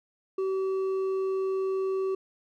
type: tone with hard clipping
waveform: sine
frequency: 382.3 Hz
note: G4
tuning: 43 cents flat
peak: -27 dBFS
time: 0.38-2.15 s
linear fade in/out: 5 ms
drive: 4 dB
effects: none